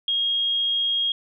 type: tone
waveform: sine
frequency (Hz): 3262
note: G#7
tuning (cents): -32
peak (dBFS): -20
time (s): 0.08-1.12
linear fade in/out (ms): 2
effects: none